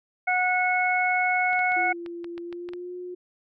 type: harmonic tone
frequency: 732 Hz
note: F#5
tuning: 19 cents flat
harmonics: 1 / 2 / 3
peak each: -24 / -28 / -24 dBFS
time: 0.27-1.93 s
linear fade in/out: 10 ms
type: clicks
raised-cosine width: 0.3 ms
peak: -26 dBFS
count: 9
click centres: 1.531 / 1.592 / 1.72 / 2.062 / 2.244 / 2.379 / 2.527 / 2.689 / 2.735 s
type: tone with pitch glide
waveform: sine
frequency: 342.8 to 359.4 Hz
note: F4 to F4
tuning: -32 to +50 cents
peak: -33 dBFS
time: 1.76-3.15 s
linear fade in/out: 10 ms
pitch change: +82 cents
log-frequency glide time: 2.4-2.94 s
effects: none